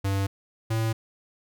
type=tone pair in turn; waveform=square; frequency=98 / 112.08 Hz; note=G2 / A2; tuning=0 / +32 cents; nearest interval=major second; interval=232 cents; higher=second; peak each=-24 dBFS; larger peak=neither; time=0.04-0.27 / 0.7-0.93 s; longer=neither; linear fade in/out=10 ms; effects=none

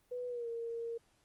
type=tone with pitch glide; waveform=sine; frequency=493.9 to 463.5 Hz; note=B4 to A#4; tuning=0 to -10 cents; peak=-37 dBFS; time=0.11-0.98 s; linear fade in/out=10 ms; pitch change=-110 cents; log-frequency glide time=0.28-0.48 s; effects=pink hiss -72 dBFS RMS until 1.24 s + Opus 24 kbps

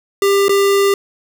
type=tone with dropouts; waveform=square; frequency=397.5 Hz; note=G4; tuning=24 cents sharp; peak=-11 dBFS; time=0.22-0.94 s; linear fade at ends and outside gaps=2 ms; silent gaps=0.483-0.493 s; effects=none

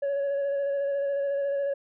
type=tone with vibrato; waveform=sine; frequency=560 Hz; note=C#5; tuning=18 cents sharp; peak=-22 dBFS; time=0.02-1.74 s; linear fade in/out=10 ms; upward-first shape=square; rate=14 Hz; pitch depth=16 cents each way; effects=tanh soft clip ceiling -24 dBFS

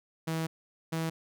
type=tone pair in turn; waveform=sawtooth; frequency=161.8 / 162.53 Hz; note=E3 / E3; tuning=-32 / -24 cents; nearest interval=unison; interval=8 cents; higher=second; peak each=-26 dBFS; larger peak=neither; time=0.27-0.47 / 0.92-1.1 s; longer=first; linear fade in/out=10 ms; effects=none

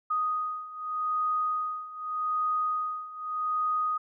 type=beating tone pair; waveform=sine; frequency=1244.5 / 1245.33 Hz; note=D#6 / D#6; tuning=0 / +1 cents; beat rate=0.83 Hz; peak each=-32 / -29 dBFS; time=0.1-3.98 s; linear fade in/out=10 ms; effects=none

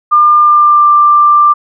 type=tone with pitch glide; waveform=sine; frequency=1200 to 1183.5 Hz; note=D6 to D6; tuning=+37 to +13 cents; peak=-3 dBFS; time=0.11-1.54 s; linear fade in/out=20 ms; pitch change=-24 cents; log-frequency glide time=0.41-0.88 s; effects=none

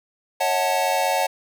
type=chord; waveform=square; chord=F# minor seventh; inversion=second; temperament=equal with one note detuned; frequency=554.4 / 644.2 / 740 / 880 Hz; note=C#5 / E5 / F#5 / A5; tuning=0 / -40 / 0 / 0 cents; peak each=-26 / -28 / -24 / -25 dBFS; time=0.4-1.27 s; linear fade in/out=10 ms; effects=none

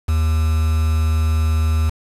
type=tone with quantisation; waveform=triangle; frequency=79 Hz; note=D#2; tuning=27 cents sharp; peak=-12 dBFS; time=0.08-1.9 s; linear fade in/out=10 ms; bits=5; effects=resampled to 32000 Hz

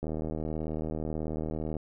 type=click train; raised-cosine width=2 ms; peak=-21 dBFS; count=137; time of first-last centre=0.03-1.767 s; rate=78.3 Hz; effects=none

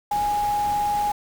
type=tone in noise; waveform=sine; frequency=827 Hz; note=G#5; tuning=8 cents flat; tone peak=-20 dBFS; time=0.11-1.12 s; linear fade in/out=5 ms; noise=pink; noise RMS=-36 dBFS; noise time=0.11-1.12 s; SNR=+13 dB; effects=none

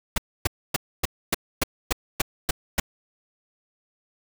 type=noise bursts; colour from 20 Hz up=pink; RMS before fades=-21 dBFS; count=10; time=0.16-2.8 s; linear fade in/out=5 ms; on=21 ms; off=270 ms; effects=none

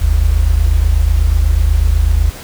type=tone pair together; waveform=sine; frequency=47.88 / 76 Hz; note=G1 / D#2; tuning=-40 / -40 cents; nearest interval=minor sixth; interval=800 cents; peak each=-11 dBFS; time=0.01-2.3 s; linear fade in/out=10 ms; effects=pink hiss -32 dBFS RMS until 2.43 s

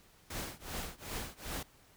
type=noise with tremolo; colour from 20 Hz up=pink; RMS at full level=-38 dBFS; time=0.3-1.63 s; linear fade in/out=5 ms; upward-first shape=triangle; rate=2.6 Hz; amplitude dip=100%; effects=pink hiss -63 dBFS RMS until 1.96 s

